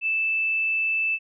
sine tone, 2637 Hz, E7, in tune, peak -21 dBFS, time 0.01-1.19 s, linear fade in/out 50 ms, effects none

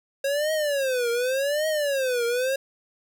square tone with vibrato, 543 Hz, C#5, 36 cents flat, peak -23 dBFS, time 0.24-2.56 s, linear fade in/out 5 ms, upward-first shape triangle, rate 0.87 Hz, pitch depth 270 cents each way, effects none

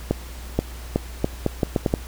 accelerating click train, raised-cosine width 2 ms, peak -5 dBFS, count 9, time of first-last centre 0.11-1.939 s, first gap 480 ms, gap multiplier 0.77, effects added 60 Hz sine -34 dBFS peak until 2.07 s + pink hiss -42 dBFS RMS until 2.07 s

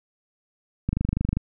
click train, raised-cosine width 5 ms, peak -11 dBFS, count 13, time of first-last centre 0.89-1.37 s, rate 25 Hz, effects none

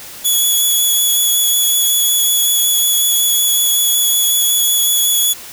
5% pulse tone with vibrato, 3390 Hz, G#7, 35 cents sharp, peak -4 dBFS, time 0.24-5.34 s, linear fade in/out 20 ms, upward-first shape sine, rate 5.4 Hz, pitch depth 11 cents each way, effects white hiss -33 dBFS RMS until 5.52 s

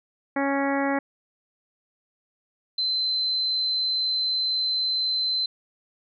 harmonic tone, 277.2 Hz, C#4, in tune, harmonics 1 / 2 / 3 / 4 / 5 / 6 / 7 / 8, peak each -25 / -28 / -29 / -35 / -36 / -34 / -33 / -38 dBFS, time 0.36-0.99 s, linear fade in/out 5 ms
sine tone, 4071 Hz, C8, 48 cents flat, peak -22 dBFS, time 2.78-5.46 s, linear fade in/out 5 ms
effects none

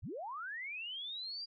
sine linear sweep, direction up, 43.48 to 4830 Hz, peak -40 dBFS, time 0.02-1.46 s, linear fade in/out 20 ms, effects none

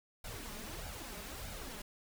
pink noise with flanger, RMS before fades -45 dBFS, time 0.24-1.82 s, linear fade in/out 5 ms, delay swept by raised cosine 1.3 to 4.9 ms, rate 1.6 Hz, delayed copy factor +0.65, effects none

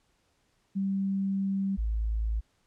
sine tone pair in turn, 194.8 / 54.66 Hz, G3 / A1, -11 / -11 cents, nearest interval octave + minor seventh, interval 2200 cents, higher first, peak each -26 dBFS, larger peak neither, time 0.75-1.77 / 1.77-2.41 s, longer first, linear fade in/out 20 ms, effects pink hiss -71 dBFS RMS until 2.66 s + low-pass 9000 Hz 12 dB/octave

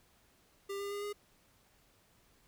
square tone with pitch steps, 397.7 / 402.3 / 407 / 411.7 Hz, G4 / G4 / G#4 / G#4, +25 / +45 / -35 / -15 cents, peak -38 dBFS, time 0.69-1.13 s, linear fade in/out 10 ms, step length 110 ms, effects pink hiss -68 dBFS RMS until 2.47 s

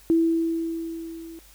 sine tone with level ramp, 329.6 Hz, E4, in tune, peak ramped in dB -15 to -38 dBFS, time 0.1-1.39 s, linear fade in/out 0 ms, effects added 50 Hz sine -53 dBFS peak until 1.54 s + white hiss -53 dBFS RMS until 1.54 s

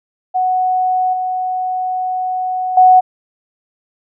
sine tone with level steps, 740 Hz, F#5, in tune, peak -12 / -16 / -4 dBFS, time 0.34-3.01 s, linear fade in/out 20 ms, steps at 1.13 / 2.77 s, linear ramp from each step 5 ms, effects none

